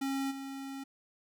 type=tone with level steps; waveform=square; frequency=271.9 Hz; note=C#4; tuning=33 cents flat; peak=-32 / -40 dBFS; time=0.01-0.84 s; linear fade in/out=10 ms; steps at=0.3 s; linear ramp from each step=20 ms; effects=none